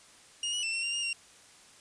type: tone with pitch steps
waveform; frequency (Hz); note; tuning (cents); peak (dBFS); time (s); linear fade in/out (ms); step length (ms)
sawtooth; 2855 / 2927 / 2678 / 2716 / 2778 / 2831 / 2758; F7 / F#7 / E7 / F7 / F7 / F7 / F7; +37 / -19 / +27 / -49 / -10 / +23 / -22; -27; 0.43-1.13; 2; 100
effects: white hiss -56 dBFS RMS until 1.8 s + resampled to 22050 Hz